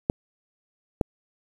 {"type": "clicks", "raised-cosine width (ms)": 2, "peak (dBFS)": -7, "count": 2, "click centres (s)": [0.099, 1.012], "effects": ["7-bit"]}